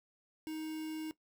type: tone with quantisation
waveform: triangle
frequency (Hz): 313.8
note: D#4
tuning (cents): +15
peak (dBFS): -36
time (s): 0.47-1.11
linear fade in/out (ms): 0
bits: 8
effects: noise-tail reverb RT60 0.1 s tail -17 dB re dry